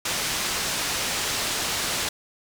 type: low-pass noise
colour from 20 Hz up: white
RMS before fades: -27 dBFS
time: 0.05-2.09 s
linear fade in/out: 5 ms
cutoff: 6900 Hz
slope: 12 dB/octave
effects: none